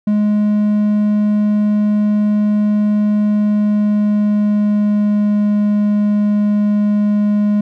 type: tone with pitch glide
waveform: triangle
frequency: 209.2 to 207.6 Hz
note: G#3 to G#3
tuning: +13 to 0 cents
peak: -9 dBFS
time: 0.07-7.61 s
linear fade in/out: 5 ms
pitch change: -13 cents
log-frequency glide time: 3.23-5.41 s
effects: none